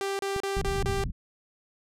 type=tone bursts; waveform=sawtooth; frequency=393.5 Hz; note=G4; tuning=7 cents sharp; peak=-24 dBFS; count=5; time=0.01-1.038 s; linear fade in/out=0 ms; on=180 ms; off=32 ms
type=clicks; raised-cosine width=5 ms; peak=-24 dBFS; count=5; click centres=0.363 / 0.569 / 0.76 / 0.849 / 0.899 s
type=low-pass noise; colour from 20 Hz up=pink; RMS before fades=-31 dBFS; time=0.56-1.12 s; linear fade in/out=20 ms; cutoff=180 Hz; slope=24 dB/octave
effects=low-pass 11000 Hz 12 dB/octave